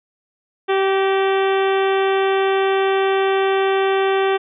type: harmonic tone with a mistuned harmonic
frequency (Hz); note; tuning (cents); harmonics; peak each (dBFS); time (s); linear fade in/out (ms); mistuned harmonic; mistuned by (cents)
387.5; G4; -20; 1 / 2 / 3 / 4 / 5 / 6 / 7 / 8 / 9; -16 / -22 / -26 / -28 / -30 / -32 / -33 / -34 / -35; 0.68-4.38; 20; 5; -30
effects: none